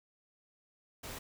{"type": "noise", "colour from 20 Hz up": "pink", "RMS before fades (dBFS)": -44, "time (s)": [1.03, 1.19], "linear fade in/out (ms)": 10, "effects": []}